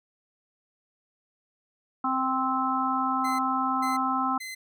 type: harmonic tone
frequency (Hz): 261.6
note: C4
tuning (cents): 0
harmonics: 1 / 3 / 4 / 5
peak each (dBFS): -30 / -30 / -29 / -28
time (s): 2.04-4.38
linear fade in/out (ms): 5
type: tone bursts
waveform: sawtooth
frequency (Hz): 2053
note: C7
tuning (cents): -33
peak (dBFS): -32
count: 3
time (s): 3.24-4.55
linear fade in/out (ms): 10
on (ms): 150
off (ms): 430
effects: none